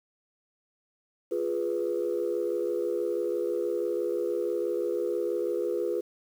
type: chord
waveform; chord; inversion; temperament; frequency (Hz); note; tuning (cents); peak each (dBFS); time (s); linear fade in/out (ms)
sine; F diminished; none; equal; 349.2 / 415.3 / 493.9; F4 / Ab4 / Cb5; 0 / 0 / 0; -30; 1.31-6.01; 10
effects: tanh soft clip ceiling -19 dBFS + 9-bit